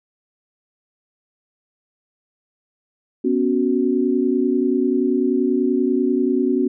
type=chord; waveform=sine; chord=B suspended second; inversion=none; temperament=equal; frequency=246.9 / 277.2 / 370 Hz; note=B3 / C#4 / F#4; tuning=0 / 0 / 0 cents; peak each=-20 dBFS; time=3.24-6.68 s; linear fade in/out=10 ms; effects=none